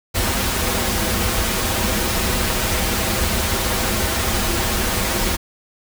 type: noise with comb filter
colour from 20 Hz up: pink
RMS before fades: -20 dBFS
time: 0.14-5.37 s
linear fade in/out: 20 ms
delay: 6.9 ms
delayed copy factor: -0.65
effects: none